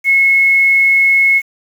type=tone with quantisation; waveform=sine; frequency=2181 Hz; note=C#7; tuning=29 cents flat; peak=-7 dBFS; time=0.04-1.42 s; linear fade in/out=50 ms; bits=6; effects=none

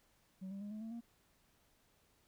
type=tone with pitch steps; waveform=sine; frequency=188.7 / 196.94 / 205.5 / 214.5 / 223.9 / 233.7 Hz; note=F#3 / G3 / G#3 / A3 / A3 / A#3; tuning=+34 / +8 / -18 / -44 / +30 / +5 cents; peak=-40 dBFS; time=0.41-1.01 s; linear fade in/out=20 ms; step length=100 ms; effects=tanh soft clip ceiling -42 dBFS + pink hiss -73 dBFS RMS until 2.27 s

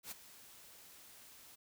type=noise with ADSR envelope; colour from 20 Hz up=white; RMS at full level=-44 dBFS; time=0.03-1.56 s; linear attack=83 ms; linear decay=17 ms; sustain=-14 dB; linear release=17 ms; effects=none

